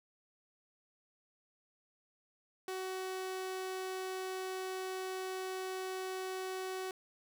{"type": "tone", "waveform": "sawtooth", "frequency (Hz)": 375, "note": "F#4", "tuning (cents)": 23, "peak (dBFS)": -34, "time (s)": [2.68, 6.91], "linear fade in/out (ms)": 2, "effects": []}